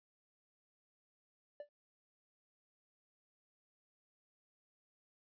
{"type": "tone with exponential decay", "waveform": "triangle", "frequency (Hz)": 585, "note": "D5", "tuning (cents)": -7, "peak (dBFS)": -38, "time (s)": [1.6, 1.69], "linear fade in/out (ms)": 2, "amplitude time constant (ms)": 19, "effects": ["tanh soft clip ceiling -35 dBFS", "resampled to 11025 Hz"]}